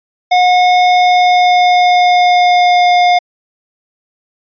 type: tone with pitch glide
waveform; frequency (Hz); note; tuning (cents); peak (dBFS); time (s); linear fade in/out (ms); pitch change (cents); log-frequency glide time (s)
square; 724 to 713.2; F#5 to F5; -38 to +36; -7; 0.31-3.19; 10; -26; 0.79-2.9
effects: resampled to 11025 Hz